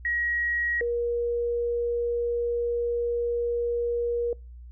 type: tone pair in turn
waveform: sine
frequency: 1900 / 475 Hz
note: A#6 / A#4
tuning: +33 / +33 cents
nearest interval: 2 octaves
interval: 2400 cents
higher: first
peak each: -24 dBFS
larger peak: neither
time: 0.05-0.81 / 0.81-4.33 s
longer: second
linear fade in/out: 2 ms
effects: noise-tail reverb RT60 0.3 s tail -26 dB re dry + added 60 Hz sine -41 dBFS peak until 4.71 s